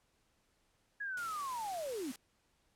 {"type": "linear sweep", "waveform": "sine", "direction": "down", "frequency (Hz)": [1689, 233.1], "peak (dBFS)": -37, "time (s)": [1, 2.12], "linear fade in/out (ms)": 10}
{"type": "noise", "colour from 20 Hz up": "white", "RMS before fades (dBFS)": -49, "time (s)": [1.17, 2.16], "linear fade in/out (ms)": 2}
{"effects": ["pink hiss -75 dBFS RMS until 2.75 s", "low-pass 11000 Hz 12 dB/octave"]}